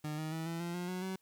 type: tone with pitch steps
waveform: 30% pulse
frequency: 151.7 / 156.51 / 161.46 / 166.58 / 171.86 / 177.3 / 182.92 / 188.72 Hz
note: D#3 / D#3 / E3 / E3 / F3 / F3 / F#3 / F#3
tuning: -44 / +11 / -36 / +18 / -28 / +26 / -20 / +34 cents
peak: -34 dBFS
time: 0.04-1.16 s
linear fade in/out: 5 ms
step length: 140 ms
effects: white hiss -74 dBFS RMS until 1.21 s